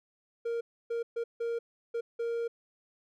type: tone bursts at uneven times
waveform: triangle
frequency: 466.2 Hz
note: A#4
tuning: in tune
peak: -28 dBFS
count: 6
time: 0.45-0.61 / 0.9-1.03 / 1.16-1.24 / 1.4-1.59 / 1.94-2.01 / 2.19-2.48 s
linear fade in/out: 10 ms
effects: none

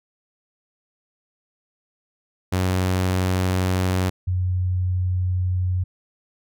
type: tone pair in turn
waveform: sawtooth / sine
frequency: 92.5 / 91.23 Hz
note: F#2 / F#2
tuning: 0 / -24 cents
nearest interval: unison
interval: 24 cents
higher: first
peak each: -15 / -19 dBFS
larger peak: first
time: 2.52-4.1 / 4.27-5.84 s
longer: first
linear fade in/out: 10 ms
effects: none

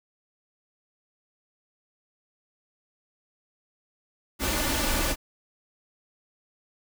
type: noise with comb filter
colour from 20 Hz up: pink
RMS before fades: -26 dBFS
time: 4.39-5.16 s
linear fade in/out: 50 ms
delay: 3.4 ms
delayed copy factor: +0.6
effects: none

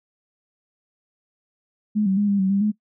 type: tone with pitch steps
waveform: sine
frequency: 211.2 / 191.6 / 205.6 / 200.5 / 190.4 / 198.2 / 211.2 Hz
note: G#3 / G3 / G#3 / G3 / F#3 / G3 / G#3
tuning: +29 / -39 / -17 / +39 / +50 / +19 / +29 cents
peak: -17 dBFS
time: 1.95-2.72 s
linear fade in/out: 20 ms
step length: 110 ms
effects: noise-tail reverb RT60 0.1 s tail -21 dB re dry

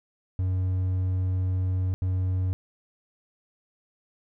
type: tone bursts at uneven times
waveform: triangle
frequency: 92.7 Hz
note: F#2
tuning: 4 cents sharp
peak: -21 dBFS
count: 2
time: 0.39-1.94 / 2.02-2.53 s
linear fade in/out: 0 ms
effects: none

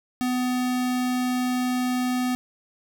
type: tone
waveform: square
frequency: 250.7 Hz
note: B3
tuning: 26 cents sharp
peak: -23 dBFS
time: 0.21-2.35 s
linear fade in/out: 0 ms
effects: none

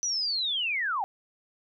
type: linear sweep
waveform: sine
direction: down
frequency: 5980 to 735 Hz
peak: -26 dBFS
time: 0.03-1.04 s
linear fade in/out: 0 ms
effects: none

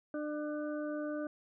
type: harmonic tone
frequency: 299.4 Hz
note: D4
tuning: 33 cents sharp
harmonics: 1 / 2 / 4 / 5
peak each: -37 / -39 / -50 / -48 dBFS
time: 0.14-1.27 s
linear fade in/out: 2 ms
effects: none

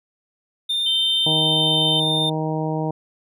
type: tone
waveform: triangle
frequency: 3614 Hz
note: A7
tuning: 46 cents sharp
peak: -18 dBFS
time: 0.69-2.3 s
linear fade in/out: 10 ms
type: tone with pitch glide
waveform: sine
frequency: 3109 to 3089 Hz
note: G7 to G7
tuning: -15 to -26 cents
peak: -20 dBFS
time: 0.86-2 s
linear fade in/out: 5 ms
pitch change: -11 cents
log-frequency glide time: 1.28-1.8 s
type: harmonic tone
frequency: 156.8 Hz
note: D#3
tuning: 14 cents sharp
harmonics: 1 / 2 / 3 / 4 / 5 / 6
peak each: -24 / -27 / -29 / -30 / -31 / -32 dBFS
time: 1.26-2.91 s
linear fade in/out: 5 ms
effects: none

